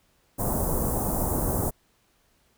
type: band-stop noise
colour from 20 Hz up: pink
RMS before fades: -26 dBFS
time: 0.38-1.71 s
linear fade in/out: 20 ms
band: 980 to 9000 Hz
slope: 24 dB/octave
effects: pink hiss -66 dBFS RMS until 2.57 s